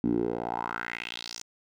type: tone with band-pass filter sweep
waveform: 10% pulse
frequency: 58.27 Hz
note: A#1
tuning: in tune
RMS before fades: -32 dBFS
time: 0.04-1.42 s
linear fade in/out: 0 ms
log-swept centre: 250 to 6400 Hz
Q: 3.8
effects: none